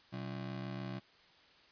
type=ring-modulated tone; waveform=35% pulse; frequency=155.56 Hz; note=D#3; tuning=in tune; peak=-35 dBFS; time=0.12-1 s; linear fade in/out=20 ms; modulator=33.3 Hz; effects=white hiss -63 dBFS RMS until 1.71 s + resampled to 11025 Hz